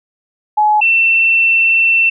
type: tone pair in turn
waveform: sine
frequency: 847 / 2689 Hz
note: G#5 / E7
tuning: +34 / +34 cents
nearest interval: octave + minor sixth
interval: 2000 cents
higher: second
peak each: -8 dBFS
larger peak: neither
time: 0.57-0.81 / 0.81-2.1 s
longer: second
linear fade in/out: 10 ms
effects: none